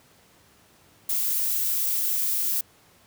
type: noise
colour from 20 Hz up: violet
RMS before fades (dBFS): -25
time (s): 1.09-2.61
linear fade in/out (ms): 5
effects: pink hiss -57 dBFS RMS until 3.06 s + high-pass 80 Hz 12 dB/octave